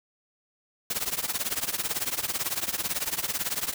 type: noise with tremolo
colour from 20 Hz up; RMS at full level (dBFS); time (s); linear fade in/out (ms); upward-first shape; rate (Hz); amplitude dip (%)
white; -26; 0.9-3.74; 5; triangle; 18; 95
effects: none